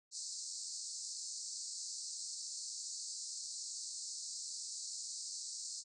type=band-pass noise; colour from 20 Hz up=white; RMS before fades=-45 dBFS; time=0.11-5.84 s; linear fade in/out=50 ms; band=4200 to 8400 Hz; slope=96 dB/octave; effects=none